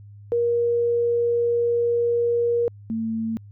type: tone pair in turn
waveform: sine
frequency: 473.1 / 224.2 Hz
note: A#4 / A3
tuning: +26 / +33 cents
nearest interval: octave + minor second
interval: 1293 cents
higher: first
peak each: -18 / -23 dBFS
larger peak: first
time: 0.32-2.68 / 2.9-3.37 s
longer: first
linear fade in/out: 0 ms
effects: added 102 Hz sine -41 dBFS peak until 3.51 s